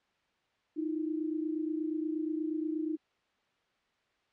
sine tone pair together, 310 / 338.4 Hz, D#4 / E4, -6 / +45 cents, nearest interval major second, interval 151 cents, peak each -32 / -37 dBFS, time 0.76-2.97 s, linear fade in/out 20 ms, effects white hiss -73 dBFS RMS until 4.32 s + low-pass 3000 Hz 12 dB/octave

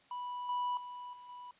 triangle tone with level steps, 984 Hz, B5, 7 cents flat, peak -36 / -30 / -41 / -48 / -44 dBFS, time 0.11-1.51 s, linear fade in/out 2 ms, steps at 0.49 / 0.77 / 1.13 / 1.29 s, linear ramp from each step 2 ms, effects white hiss -65 dBFS RMS until 1.59 s + resampled to 8000 Hz

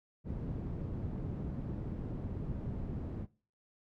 white low-pass noise, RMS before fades -39 dBFS, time 0.24-3.27 s, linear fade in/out 50 ms, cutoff 180 Hz, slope 12 dB/octave, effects noise-tail reverb RT60 0.4 s tail -21 dB re dry

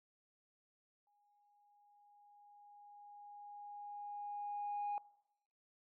sine tone with exponential growth, 822 Hz, G#5, 18 cents flat, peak -35 dBFS, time 1.07-4.98 s, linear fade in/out 1 ms, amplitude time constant 850 ms, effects noise-tail reverb RT60 0.9 s tail -22 dB re dry + tanh soft clip ceiling -34 dBFS

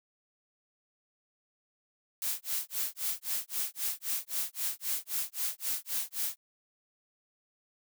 blue noise with tremolo, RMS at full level -31 dBFS, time 2.22-6.37 s, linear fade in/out 0 ms, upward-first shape sine, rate 3.8 Hz, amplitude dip 100%, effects none

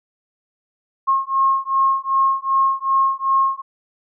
sine beating tone pair, 1077 / 1079.6 Hz, C6 / C#6, +50 / -46 cents, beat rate 2.6 Hz, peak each -18 dBFS, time 1.07-3.62 s, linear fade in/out 20 ms, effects none

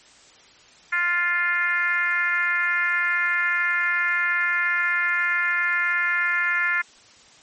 sine tone with frequency modulation, 1752 Hz, A6, 8 cents flat, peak -19 dBFS, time 0.92-6.82 s, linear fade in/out 10 ms, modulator 352 Hz, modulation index 1.3, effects white hiss -51 dBFS RMS until 7.42 s + MP3 32 kbps

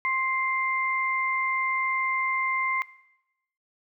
sine tone pair together, 1055.9 / 2093 Hz, C6 / C7, +15 / 0 cents, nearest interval octave, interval 1185 cents, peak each -27 / -25 dBFS, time 0.05-2.82 s, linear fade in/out 0 ms, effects noise-tail reverb RT60 0.9 s tail -20 dB re dry

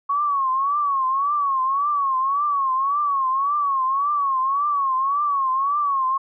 sine tone with vibrato, 1108.7 Hz, C#6, in tune, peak -18 dBFS, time 0.09-6.18 s, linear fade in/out 10 ms, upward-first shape triangle, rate 1.8 Hz, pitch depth 130 cents each way, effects none

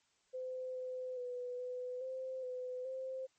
sine tone with pitch steps, 512 / 509 / 494.3 / 500 / 520 / 504 / 523 Hz, C5 / C5 / B4 / B4 / C5 / B4 / C5, -38 / -48 / +1 / +21 / -11 / +35 / -1 cents, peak -39 dBFS, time 0.33-3.27 s, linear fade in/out 20 ms, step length 420 ms, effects white hiss -75 dBFS RMS until 3.38 s + MP3 32 kbps

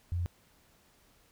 sine tone, 87.31 Hz, F2, in tune, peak -29 dBFS, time 0.12-0.26 s, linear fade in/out 0 ms, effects pink hiss -65 dBFS RMS until 1.31 s

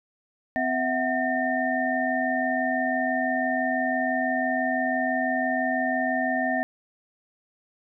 sine tone cluster, 256.6 / 654 / 740 / 1814 Hz, C4 / E5 / F#5 / A#6, -34 / -14 / 0 / -48 cents, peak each -28 dBFS, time 0.56-6.63 s, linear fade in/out 0 ms, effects none

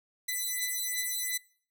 5% pulse beating tone pair, 1998 / 2000.8 Hz, B6 / B6, +20 / +22 cents, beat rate 2.8 Hz, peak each -23 dBFS, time 0.28-1.38 s, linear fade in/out 10 ms, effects noise-tail reverb RT60 0.5 s tail -23 dB re dry

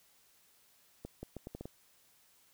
accelerating click train, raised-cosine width 2 ms, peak -29 dBFS, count 7, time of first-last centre 1.05-1.655 s, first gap 180 ms, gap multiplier 0.76, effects white hiss -67 dBFS RMS until 2.53 s

